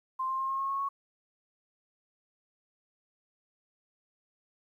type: tone with pitch steps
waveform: sine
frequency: 1046.5 / 1056.2 / 1066 / 1075.9 / 1085.9 / 1096 / 1106.2 Hz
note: C6 / C6 / C6 / C6 / C#6 / C#6 / C#6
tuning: 0 / +16 / +32 / +48 / -36 / -20 / -4 cents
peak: -29 dBFS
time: 0.19-0.89 s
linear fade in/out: 10 ms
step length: 100 ms
effects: 11-bit